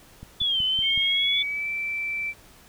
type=click train; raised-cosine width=5 ms; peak=-27 dBFS; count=5; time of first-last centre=0.23-0.976 s; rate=5.36 Hz
type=exponential two-way sweep; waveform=sine; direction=down then up; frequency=3488 to 3018 to 3475 Hz; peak=-21 dBFS; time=0.4-1.43 s; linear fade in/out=10 ms; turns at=0.62 s
type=tone with pitch glide; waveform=sine; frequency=2188 to 2332 Hz; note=C#7 to D7; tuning=-23 to -13 cents; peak=-26 dBFS; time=0.82-2.34 s; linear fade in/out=50 ms; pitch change=+110 cents; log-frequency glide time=1.15-1.69 s
effects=pink hiss -52 dBFS RMS until 2.68 s